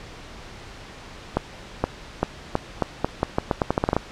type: accelerating click train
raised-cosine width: 1 ms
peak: -5 dBFS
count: 16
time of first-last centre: 1.37-3.966 s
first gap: 470 ms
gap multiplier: 0.83
effects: pink hiss -41 dBFS RMS until 4.11 s + low-pass 5000 Hz 12 dB/octave